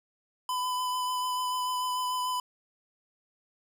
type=tone with vibrato; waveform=square; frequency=1004 Hz; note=B5; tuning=28 cents sharp; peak=-29 dBFS; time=0.49-2.4 s; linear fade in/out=2 ms; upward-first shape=triangle; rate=6.8 Hz; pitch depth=17 cents each way; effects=none